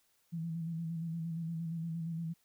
sine tone with vibrato, 165.1 Hz, E3, 3 cents sharp, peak -35 dBFS, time 0.32-2.34 s, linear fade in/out 20 ms, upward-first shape square, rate 8.6 Hz, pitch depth 35 cents each way, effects white hiss -73 dBFS RMS until 2.44 s

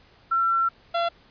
sine / 30% pulse tone pair in turn, 1352 / 681.5 Hz, E6 / F5, +43 / -43 cents, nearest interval octave, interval 1186 cents, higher first, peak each -19 dBFS, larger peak neither, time 0.31-0.69 / 0.94-1.09 s, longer first, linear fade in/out 10 ms, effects pink hiss -56 dBFS RMS until 1.3 s + resampled to 11025 Hz

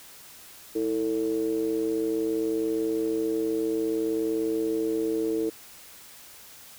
triangle ring-modulated tone, 60.3 Hz, B1, 41 cents flat, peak -19 dBFS, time 0.75-5.5 s, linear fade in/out 10 ms, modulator 386 Hz, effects white hiss -48 dBFS RMS until 6.78 s

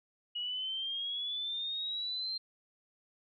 sine exponential sweep, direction up, 2900 to 4176 Hz, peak -34 dBFS, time 0.35-2.38 s, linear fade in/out 10 ms, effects none

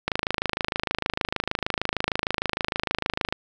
click train, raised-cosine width 0.3 ms, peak -7 dBFS, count 87, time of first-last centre 0.08-3.325 s, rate 26.5 Hz, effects none

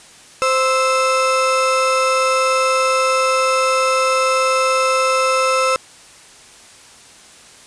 35% pulse tone pair together, 521.9 / 1315 Hz, C5 / E6, -4 / -5 cents, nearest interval octave + major third, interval 1599 cents, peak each -15 dBFS, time 0.42-5.76 s, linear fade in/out 0 ms, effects white hiss -43 dBFS RMS until 7.66 s + resampled to 22050 Hz

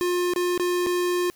square tone with dropouts, 355.5 Hz, F4, 31 cents sharp, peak -22 dBFS, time 0.01-1.3 s, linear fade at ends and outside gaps 0 ms, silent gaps 0.336-0.361 / 0.577-0.597 / 0.863-0.868 s, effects white hiss -57 dBFS RMS until 1.35 s

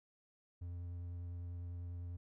triangle tone with vibrato, 87.31 Hz, F2, in tune, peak -40 dBFS, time 0.61-2.17 s, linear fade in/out 10 ms, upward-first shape sine, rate 10 Hz, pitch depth 13 cents each way, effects none

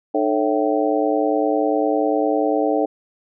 harmonic tone with a mistuned harmonic, 110 Hz, A2, in tune, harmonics 3 / 4 / 5 / 6 / 7, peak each -21 / -22 / -23 / -24 / -24 dBFS, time 0.14-2.86 s, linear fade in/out 10 ms, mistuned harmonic 3, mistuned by -150 cents, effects none

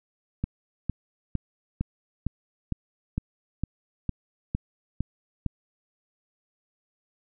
click train, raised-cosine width 5 ms, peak -14 dBFS, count 12, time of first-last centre 0.44-5.463 s, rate 2.19 Hz, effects none

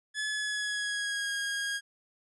sawtooth tone with pitch glide, 1712 to 1633.7 Hz, A6 to G#6, -48 to -29 cents, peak -27 dBFS, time 0.14-1.81 s, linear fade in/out 50 ms, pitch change -81 cents, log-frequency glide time 0.28-1.32 s, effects resampled to 24000 Hz

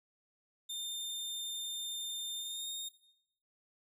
sawtooth tone with pitch glide, 3611 to 3683 Hz, A7 to A#7, +44 to -22 cents, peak -36 dBFS, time 0.69-2.89 s, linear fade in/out 10 ms, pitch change +34 cents, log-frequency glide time 2.37-2.67 s, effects noise-tail reverb RT60 0.8 s tail -17 dB re dry

